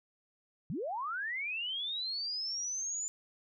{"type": "linear sweep", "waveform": "sine", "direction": "up", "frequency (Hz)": [123.47, 7100], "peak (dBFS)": -34, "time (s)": [0.7, 3.08], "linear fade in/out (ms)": 0, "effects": []}